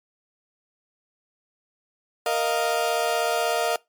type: chord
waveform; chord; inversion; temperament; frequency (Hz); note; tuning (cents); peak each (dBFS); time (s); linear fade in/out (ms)
35% pulse; Bb suspended fourth; none; equal; 466.2 / 622.3 / 698.5; Bb4 / Eb5 / F5; 0 / 0 / 0; -25 / -25 / -23; 2.26-3.76; 2
effects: noise-tail reverb RT60 0.2 s tail -23 dB re dry + MP3 96 kbps